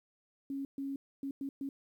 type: tone bursts at uneven times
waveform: sine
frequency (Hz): 275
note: C#4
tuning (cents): -14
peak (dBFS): -35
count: 5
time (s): 0.5-0.65 / 0.78-0.96 / 1.23-1.31 / 1.41-1.49 / 1.61-1.69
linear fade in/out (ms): 2
effects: 11-bit